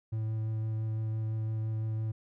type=tone with vibrato; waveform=triangle; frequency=110 Hz; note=A2; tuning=in tune; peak=-28 dBFS; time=0.12-2.12 s; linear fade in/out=10 ms; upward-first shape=sine; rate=5.9 Hz; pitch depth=10 cents each way; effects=none